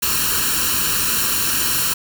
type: noise with comb filter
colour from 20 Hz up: white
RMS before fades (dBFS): -19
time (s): 0.02-1.94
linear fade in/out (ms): 10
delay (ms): 0.71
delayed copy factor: +0.75
effects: none